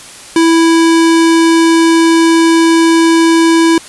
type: tone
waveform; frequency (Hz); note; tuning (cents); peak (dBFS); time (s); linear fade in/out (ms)
square; 329.6; E4; 0; -6; 0.36-3.78; 2
effects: white hiss -32 dBFS RMS until 3.88 s + resampled to 24000 Hz